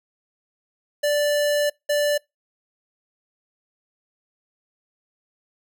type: tone bursts at uneven times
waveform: square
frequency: 586 Hz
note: D5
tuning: 4 cents flat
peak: -19 dBFS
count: 2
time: 1.03-1.7 / 1.89-2.18 s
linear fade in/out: 10 ms
effects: noise-tail reverb RT60 0.2 s tail -26 dB re dry